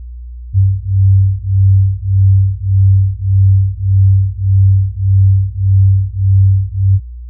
sine beating tone pair, 96 / 97.7 Hz, G2 / G2, -36 / -5 cents, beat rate 1.7 Hz, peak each -10 dBFS, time 0.53-7 s, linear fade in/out 50 ms, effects added 60 Hz sine -25 dBFS peak until 7.29 s

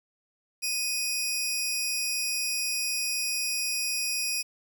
20% pulse tone pair together, 2489 / 5588 Hz, D#7 / F8, 0 / 0 cents, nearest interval octave + major second, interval 1400 cents, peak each -25 dBFS, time 0.62-4.43 s, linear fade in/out 20 ms, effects 9-bit

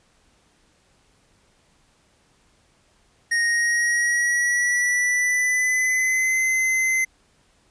square tone with pitch glide, 1864.7 to 2057 Hz, A#6 to C7, 0 to -30 cents, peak -19 dBFS, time 3.31-7.05 s, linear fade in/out 10 ms, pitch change +170 cents, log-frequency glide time 3.42-6.41 s, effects pink hiss -61 dBFS RMS until 7.7 s + resampled to 22050 Hz

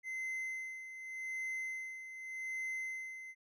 triangle tone with tremolo, 2061 Hz, C7, 27 cents flat, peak -35 dBFS, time 0.03-3.35 s, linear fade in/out 50 ms, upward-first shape sine, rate 0.85 Hz, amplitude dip 65%, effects none

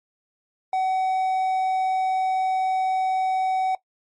triangle tone, 754 Hz, F#5, 32 cents sharp, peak -18 dBFS, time 0.73-3.75 s, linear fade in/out 2 ms, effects noise-tail reverb RT60 0.1 s tail -18 dB re dry + MP3 48 kbps

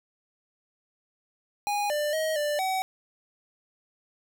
square tone with pitch steps, 822 / 594 / 631 / 591 / 757 Hz, G#5 / D5 / D#5 / D5 / F#5, -18 / +20 / +24 / +11 / +39 cents, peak -26 dBFS, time 1.67-2.82 s, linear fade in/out 0 ms, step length 230 ms, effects none

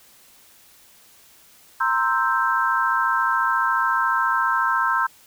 sine chord, C dominant seventh, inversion third, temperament equal, 932.3 / 1046.5 / 1318.5 / 1568 Hz, Bb5 / C6 / E6 / G6, 0 / 0 / 0 / 0 cents, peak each -25 / -23 / -23 / -23 dBFS, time 1.8-5.07 s, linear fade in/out 10 ms, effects white hiss -52 dBFS RMS until 5.26 s

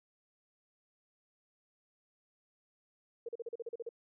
sine tone bursts, 466.2 Hz, A#4, in tune, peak -37 dBFS, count 10, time 3.26-3.891 s, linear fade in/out 5 ms, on 28 ms, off 39 ms, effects none

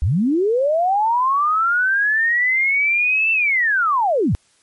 sine linear two-way sweep, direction up then down, 61.6 to 2679 to 61.6 Hz, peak -14 dBFS, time 0.02-4.35 s, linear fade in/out 0 ms, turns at 3.32 s, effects white hiss -58 dBFS RMS until 4.62 s + MP3 48 kbps

